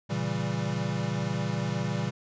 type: chord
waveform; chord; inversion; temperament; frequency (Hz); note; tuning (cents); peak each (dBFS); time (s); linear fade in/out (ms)
square; A# diminished seventh; none; equal; 116.54 / 138.59 / 164.81 / 196; A#2 / C#3 / E3 / G3; 0 / 0 / 0 / 0; -34; 0.09-2.11; 20
effects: resampled to 16000 Hz